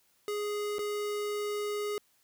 square tone with dropouts, 415.3 Hz, G#4, in tune, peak -32 dBFS, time 0.28-1.98 s, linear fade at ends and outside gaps 1 ms, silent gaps 0.784-0.791 s, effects white hiss -69 dBFS RMS until 2.23 s

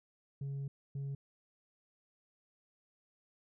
sine tone bursts at uneven times, 138.59 Hz, C#3, in tune, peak -34 dBFS, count 2, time 0.41-0.68 / 0.95-1.15 s, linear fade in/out 5 ms, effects tanh soft clip ceiling -36 dBFS

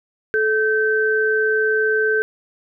sine tone pair together, 433.9 / 1546.2 Hz, A4 / G6, -24 / -24 cents, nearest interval octave + minor seventh, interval 2200 cents, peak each -18 dBFS, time 0.34-2.22 s, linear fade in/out 0 ms, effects none

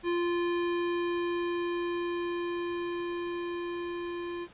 square tone with level ramp, 347.1 Hz, F4, 11 cents flat, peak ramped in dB -27 to -35 dBFS, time 0.03-4.48 s, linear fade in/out 50 ms, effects pink hiss -55 dBFS RMS until 4.53 s + resampled to 8000 Hz

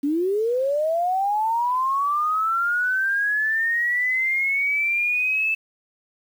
sine linear sweep, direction up, 274.1 to 2637 Hz, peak -19 dBFS, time 0.03-5.55 s, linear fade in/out 10 ms, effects 8-bit

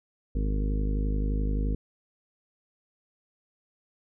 harmonic tone, 51.6 Hz, G#1, 10 cents flat, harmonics 1 / 2 / 3 / 4 / 5 / 6 / 7 / 8 / 9, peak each -25 / -38 / -36 / -39 / -36 / -44 / -47 / -47 / -42 dBFS, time 0.35-1.75 s, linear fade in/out 5 ms, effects none

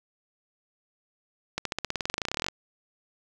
accelerating click train, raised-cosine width 0.2 ms, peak -11 dBFS, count 23, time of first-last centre 1.58-2.485 s, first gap 73 ms, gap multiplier 0.94, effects none

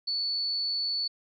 sine tone, 4453 Hz, C#8, 7 cents sharp, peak -27 dBFS, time 0.07-1.08 s, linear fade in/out 10 ms, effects none

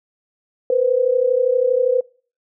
sine tone pair together, 481.5 / 514 Hz, B4 / C5, -44 / -31 cents, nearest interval minor second, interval 113 cents, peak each -18 / -16 dBFS, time 0.7-2.01 s, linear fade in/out 2 ms, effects noise-tail reverb RT60 0.4 s tail -24 dB re dry

